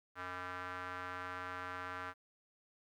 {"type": "tone with band-pass filter", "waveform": "square", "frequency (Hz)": 90.8, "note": "F#2", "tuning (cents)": -32, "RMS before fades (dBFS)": -44, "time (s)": [0.15, 2.14], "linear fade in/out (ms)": 50, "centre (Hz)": 1400, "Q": 2.8, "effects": ["12-bit"]}